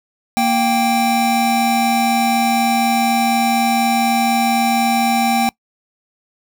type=tone pair together; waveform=square; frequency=233.3 / 784 Hz; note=A#3 / G5; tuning=+2 / 0 cents; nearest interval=octave + major sixth; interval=2098 cents; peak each=-18 / -16 dBFS; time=0.37-5.49 s; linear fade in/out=0 ms; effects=noise-tail reverb RT60 0.1 s tail -24 dB re dry